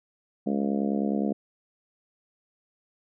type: harmonic tone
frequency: 69.7 Hz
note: C#2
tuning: 10 cents sharp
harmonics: 3 / 4 / 5 / 6 / 7 / 8 / 9 / 10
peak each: -26 / -30 / -35 / -36 / -36 / -39 / -40 / -39 dBFS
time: 0.46-1.33 s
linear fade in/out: 10 ms
effects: none